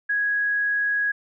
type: tone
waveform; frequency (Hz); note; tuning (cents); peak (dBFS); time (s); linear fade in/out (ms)
sine; 1661; G#6; 0; -20; 0.09-1.12; 10
effects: none